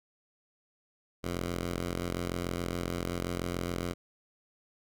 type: ring-modulated tone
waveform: 10% pulse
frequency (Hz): 87.31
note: F2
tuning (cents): 0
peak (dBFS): -21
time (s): 1.23-3.94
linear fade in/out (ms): 20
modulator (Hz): 23.2
effects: none